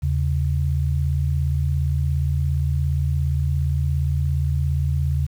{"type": "tone pair together", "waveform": "sine", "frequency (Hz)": [79.45, 136.7], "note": ["D#2", "C#3"], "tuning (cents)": [37, -24], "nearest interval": "major sixth", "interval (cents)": 939, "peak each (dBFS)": [-20, -22], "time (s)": [0.02, 5.27], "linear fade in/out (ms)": 20, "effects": ["8-bit"]}